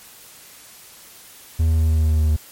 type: tone with pitch steps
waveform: triangle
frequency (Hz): 80.7 / 80.14 / 79.59 / 79.04 / 78.49 / 77.95 / 77.41 / 76.88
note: E2 / E2 / D#2 / D#2 / D#2 / D#2 / D#2 / D#2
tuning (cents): -36 / -48 / +40 / +28 / +16 / +4 / -8 / -20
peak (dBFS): -12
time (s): 1.59-2.366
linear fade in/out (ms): 10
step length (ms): 97
effects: white hiss -44 dBFS RMS until 2.51 s + MP3 64 kbps